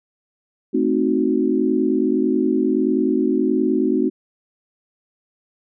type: chord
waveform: sine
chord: A diminished seventh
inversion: none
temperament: equal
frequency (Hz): 220 / 261.6 / 311.1 / 370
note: A3 / C4 / Eb4 / Gb4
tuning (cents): 0 / 0 / 0 / 0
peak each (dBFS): -23 / -20 / -21 / -21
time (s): 0.73-4.1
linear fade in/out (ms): 20
effects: none